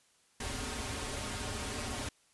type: noise with comb filter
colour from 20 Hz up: pink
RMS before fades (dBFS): -38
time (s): 0.4-2.09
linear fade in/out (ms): 5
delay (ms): 6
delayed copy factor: -1
effects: white hiss -68 dBFS RMS until 2.33 s + resampled to 24000 Hz